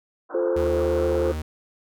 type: band-pass noise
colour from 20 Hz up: white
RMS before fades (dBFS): -38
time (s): 0.29-1.35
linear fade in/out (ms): 20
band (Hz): 260 to 1500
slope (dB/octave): 96
type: chord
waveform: sine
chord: F major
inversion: none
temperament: equal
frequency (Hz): 349.2 / 440 / 523.3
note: F4 / A4 / C5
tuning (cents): 0 / 0 / 0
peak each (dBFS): -25 / -26 / -23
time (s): 0.34-1.32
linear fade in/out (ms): 5
type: tone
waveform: 45% pulse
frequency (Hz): 77.6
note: D#2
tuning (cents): -4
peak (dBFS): -27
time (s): 0.56-1.42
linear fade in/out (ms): 5
effects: none